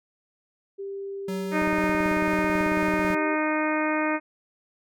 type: tone with pitch glide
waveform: sine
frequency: 394.6 to 391.9 Hz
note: G4 to G4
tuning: +11 to 0 cents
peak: -31 dBFS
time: 0.78-3.36 s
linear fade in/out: 20 ms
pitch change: -11 cents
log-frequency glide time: 1.84-2.04 s
type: tone with tremolo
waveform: square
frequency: 187.7 Hz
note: F#3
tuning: 25 cents sharp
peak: -29 dBFS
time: 1.28-3.15 s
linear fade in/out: 5 ms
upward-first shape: triangle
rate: 4 Hz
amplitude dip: 25%
type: harmonic tone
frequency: 307.9 Hz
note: D#4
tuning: 18 cents flat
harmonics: 1 / 2 / 3 / 4 / 5 / 6 / 7 / 8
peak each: -26 / -29 / -31 / -32 / -33 / -34 / -34 / -35 dBFS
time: 1.51-4.2 s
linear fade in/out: 50 ms
type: click train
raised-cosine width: 3 ms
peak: -23 dBFS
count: 28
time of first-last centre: 1.62-3.104 s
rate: 18.2 Hz
effects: none